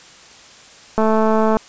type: click train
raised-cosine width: 1 ms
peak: -4 dBFS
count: 130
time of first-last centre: 0.98-1.569 s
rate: 219 Hz
effects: white hiss -43 dBFS RMS until 1.68 s + resampled to 16000 Hz